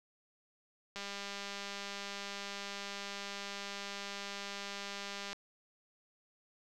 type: click train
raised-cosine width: 0.2 ms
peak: -25 dBFS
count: 875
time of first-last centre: 0.96-5.33 s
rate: 200 Hz
effects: none